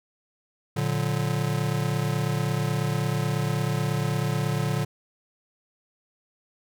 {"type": "chord", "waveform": "square", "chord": "Bb augmented", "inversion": "none", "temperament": "just", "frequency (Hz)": [116.54, 145.68, 182.1], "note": ["Bb2", "D3", "F#3"], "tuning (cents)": [0, -14, -27], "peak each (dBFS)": [-29, -27, -32], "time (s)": [0.76, 4.85], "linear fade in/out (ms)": 10, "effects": []}